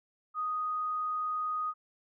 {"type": "tone", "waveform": "sine", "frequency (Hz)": 1244.5, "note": "D#6", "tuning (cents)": 0, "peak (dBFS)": -30, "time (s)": [0.34, 1.74], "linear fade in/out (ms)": 50, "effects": []}